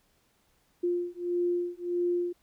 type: beating tone pair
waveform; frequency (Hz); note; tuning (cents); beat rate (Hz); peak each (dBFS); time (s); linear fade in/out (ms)
sine; 350.4 / 352; F4 / F4; +6 / +14; 1.6; -30; 0.83-2.33; 10
effects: pink hiss -69 dBFS RMS until 2.42 s